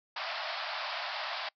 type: band-pass noise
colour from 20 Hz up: pink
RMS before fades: -37 dBFS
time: 0.16-1.49 s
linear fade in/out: 5 ms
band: 600 to 5100 Hz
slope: 96 dB/octave
effects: noise-tail reverb RT60 0.1 s tail -24 dB re dry